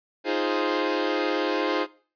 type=chord; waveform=sawtooth; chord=F minor seventh; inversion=third; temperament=equal; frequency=311.1 / 349.2 / 415.3 / 523.3 Hz; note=Eb4 / F4 / Ab4 / C5; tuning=0 / 0 / 0 / 0 cents; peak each=-25 dBFS; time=0.24-1.87 s; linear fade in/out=50 ms; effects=noise-tail reverb RT60 0.4 s tail -19 dB re dry + resampled to 11025 Hz